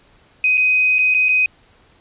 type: tone with dropouts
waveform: sine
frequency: 2510 Hz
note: D#7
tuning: 15 cents sharp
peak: -12 dBFS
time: 0.44-1.46 s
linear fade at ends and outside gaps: 2 ms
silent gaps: 0.573-0.577 / 0.985-0.989 / 1.141-1.146 / 1.286-1.29 s
effects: pink hiss -53 dBFS RMS until 2 s + resampled to 8000 Hz